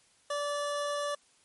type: tone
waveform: 25% pulse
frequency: 580 Hz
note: D5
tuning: 22 cents flat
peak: -27 dBFS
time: 0.3-1.15 s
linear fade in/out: 5 ms
effects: white hiss -65 dBFS RMS until 1.44 s + MP3 48 kbps